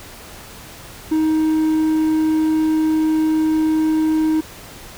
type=tone; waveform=triangle; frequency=314 Hz; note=D#4; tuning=16 cents sharp; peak=-12 dBFS; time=1.11-4.41 s; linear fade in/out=10 ms; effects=pink hiss -38 dBFS RMS until 4.97 s